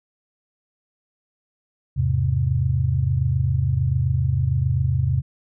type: chord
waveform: sine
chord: E augmented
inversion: none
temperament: equal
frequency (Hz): 82.41 / 103.83 / 130.81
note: E2 / G#2 / B#2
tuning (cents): 0 / 0 / 0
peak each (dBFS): -23 / -24 / -20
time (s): 1.96-5.22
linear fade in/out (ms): 20
effects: none